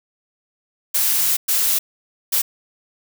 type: noise bursts at uneven times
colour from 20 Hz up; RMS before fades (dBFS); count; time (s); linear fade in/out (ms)
blue; -18; 3; 0.94-1.37 / 1.48-1.79 / 2.32-2.42; 10
effects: none